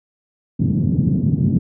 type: band-pass noise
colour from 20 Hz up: pink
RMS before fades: -17 dBFS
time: 0.59-1.59 s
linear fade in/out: 10 ms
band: 110 to 240 Hz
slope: 24 dB/octave
effects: none